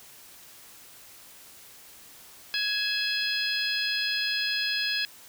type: harmonic tone with a mistuned harmonic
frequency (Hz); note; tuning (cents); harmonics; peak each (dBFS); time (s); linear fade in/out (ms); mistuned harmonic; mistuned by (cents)
835; G#5; +9; 2 / 3 / 4 / 5 / 6; -32 / -32 / -32 / -32 / -32; 2.54-5.05; 0; 3; +65
effects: white hiss -50 dBFS RMS until 5.28 s